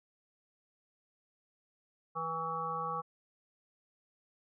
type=harmonic tone with a mistuned harmonic; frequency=163.4 Hz; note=E3; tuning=15 cents flat; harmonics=1 / 3 / 5 / 7 / 8; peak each=-46 / -43 / -41 / -36 / -42 dBFS; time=2.15-3.02 s; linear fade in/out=20 ms; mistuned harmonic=7; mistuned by=-22 cents; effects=none